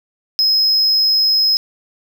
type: tone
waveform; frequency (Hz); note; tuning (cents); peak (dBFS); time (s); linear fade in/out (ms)
triangle; 5120; D#8; +49; -10; 0.39-1.57; 0
effects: none